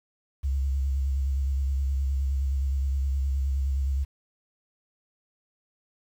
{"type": "tone with vibrato", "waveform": "sine", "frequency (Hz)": 67.9, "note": "C#2", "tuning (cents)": -35, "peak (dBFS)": -23, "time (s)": [0.43, 4.05], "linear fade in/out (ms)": 20, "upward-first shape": "square", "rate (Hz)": 9.6, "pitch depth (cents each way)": 38, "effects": ["9-bit"]}